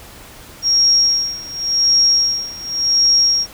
sine tone with tremolo, 5588 Hz, F8, in tune, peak -9 dBFS, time 0.62-3.47 s, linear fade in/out 50 ms, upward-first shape sine, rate 0.9 Hz, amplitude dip 90%, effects pink hiss -39 dBFS RMS until 3.53 s

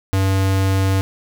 square tone, 96.2 Hz, G2, 32 cents flat, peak -15 dBFS, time 0.13-1.01 s, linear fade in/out 0 ms, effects none

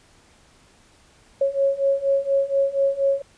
sine beating tone pair, 548 / 552.2 Hz, C#5 / C#5, -20 / -7 cents, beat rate 4.2 Hz, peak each -22 / -20 dBFS, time 1.41-3.22 s, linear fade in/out 5 ms, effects pink hiss -55 dBFS RMS until 3.37 s + resampled to 22050 Hz

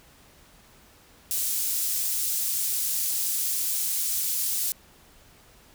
pink high-pass noise, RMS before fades -27 dBFS, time 1.31-4.72 s, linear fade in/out 0 ms, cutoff 8300 Hz, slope 12 dB/octave, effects pink hiss -55 dBFS RMS until 5.74 s

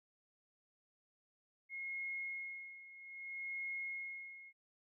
sine tone with tremolo, 2158 Hz, C#7, 47 cents flat, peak -39 dBFS, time 1.69-4.53 s, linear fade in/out 50 ms, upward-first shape sine, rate 0.62 Hz, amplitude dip 80%, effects none

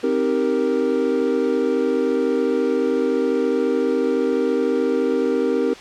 triangle chord, C minor seventh, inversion none, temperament equal, 261.6 / 311.1 / 392 / 466.2 Hz, C4 / Eb4 / G4 / Bb4, 0 / 0 / 0 / 0 cents, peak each -21 / -23 / -21 / -19 dBFS, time 0.03-5.74 s, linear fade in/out 10 ms, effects white hiss -38 dBFS RMS until 5.8 s + low-pass 4000 Hz 12 dB/octave

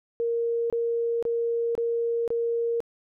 sine tone bursts, 466.2 Hz, A#4, in tune, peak -23 dBFS, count 5, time 0.2-2.804 s, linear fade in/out 0 ms, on 500 ms, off 26 ms, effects none

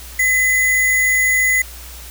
sine tone with sample-and-hold, 2017 Hz, B6, 36 cents sharp, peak -12 dBFS, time 0.19-1.62 s, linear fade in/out 5 ms, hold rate 8820 Hz, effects added 60 Hz sine -35 dBFS peak until 2.1 s + white hiss -37 dBFS RMS until 2.1 s

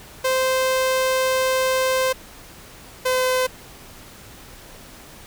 sawtooth tone pair in turn, 520 / 511.7 Hz, C5 / C5, -11 / -39 cents, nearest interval unison, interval 28 cents, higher first, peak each -14 dBFS, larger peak neither, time 0.24-2.13 / 3.05-3.47 s, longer first, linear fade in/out 10 ms, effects pink hiss -43 dBFS RMS until 5.26 s

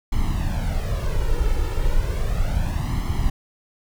brown noise with flanger, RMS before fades -21 dBFS, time 0.12-3.3 s, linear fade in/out 5 ms, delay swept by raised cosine 0.96 to 2.26 ms, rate 0.34 Hz, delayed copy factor +0.75, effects none

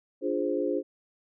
sine chord, D half-diminished seventh, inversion none, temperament equal, 293.7 / 349.2 / 415.3 / 523.3 Hz, D4 / F4 / Ab4 / C5, 0 / 0 / 0 / 0 cents, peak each -31 dBFS, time 0.21-0.83 s, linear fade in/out 50 ms, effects none

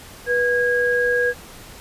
sine tone pair together, 488.3 / 1639 Hz, B4 / G#6, -20 / -23 cents, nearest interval octave + major sixth, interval 2097 cents, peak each -19 dBFS, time 0.26-1.34 s, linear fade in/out 50 ms, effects pink hiss -41 dBFS RMS until 1.8 s + resampled to 32000 Hz

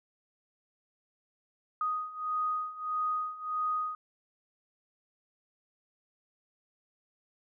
sine beating tone pair, 1244.5 / 1246.1 Hz, D#6 / D#6, 0 / +2 cents, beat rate 1.6 Hz, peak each -35 / -32 dBFS, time 1.81-3.95 s, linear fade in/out 2 ms, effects none

